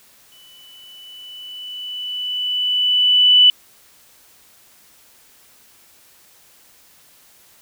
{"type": "tone with exponential growth", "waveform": "sine", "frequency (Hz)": 2981, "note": "F#7", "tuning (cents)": 12, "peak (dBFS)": -6, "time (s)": [0.32, 3.5], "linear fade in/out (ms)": 1, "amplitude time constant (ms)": 690, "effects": ["white hiss -51 dBFS RMS until 7.61 s"]}